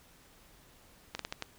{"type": "slowing click train", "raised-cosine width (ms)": 0.2, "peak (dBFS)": -18, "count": 5, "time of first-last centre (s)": [1.15, 1.424], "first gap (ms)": 43, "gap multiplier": 1.32, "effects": ["pink hiss -60 dBFS RMS until 1.58 s"]}